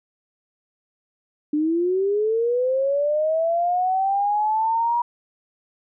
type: linear sweep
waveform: sine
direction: up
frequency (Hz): 293.7 to 961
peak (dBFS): -18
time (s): 1.53-5.02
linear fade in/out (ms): 5
effects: none